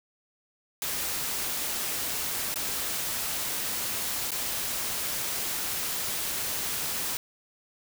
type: noise with dropouts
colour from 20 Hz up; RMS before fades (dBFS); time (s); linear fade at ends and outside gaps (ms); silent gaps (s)
white; -31; 0.82-7.17; 1; 2.542-2.558 / 4.307-4.317
effects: none